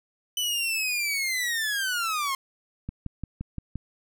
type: linear sweep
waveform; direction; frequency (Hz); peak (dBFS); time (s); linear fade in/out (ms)
sawtooth; down; 3009 to 1053; -22; 0.37-2.35; 2
type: click train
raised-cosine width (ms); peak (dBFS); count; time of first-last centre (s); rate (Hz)
5; -20; 6; 2.89-3.757; 5.77
effects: none